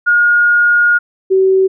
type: tone pair in turn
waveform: sine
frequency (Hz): 1431 / 380.8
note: F6 / F#4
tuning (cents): +42 / +50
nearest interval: octave + major seventh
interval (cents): 2292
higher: first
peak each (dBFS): -7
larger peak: neither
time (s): 0.06-0.99 / 1.3-1.68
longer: first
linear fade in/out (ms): 20
effects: none